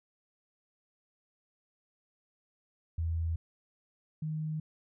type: tone pair in turn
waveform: sine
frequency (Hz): 82.41 / 155.57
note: E2 / D#3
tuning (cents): 0 / 0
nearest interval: major seventh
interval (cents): 1100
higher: second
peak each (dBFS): -29 / -32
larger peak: first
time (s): 2.98-3.36 / 4.22-4.6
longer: neither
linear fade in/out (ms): 5
effects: none